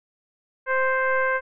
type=tone with frequency modulation; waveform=sine; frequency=1046.5 Hz; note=C6; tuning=in tune; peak=-19 dBFS; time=0.66-1.41 s; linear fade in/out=50 ms; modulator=524 Hz; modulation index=1.6; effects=none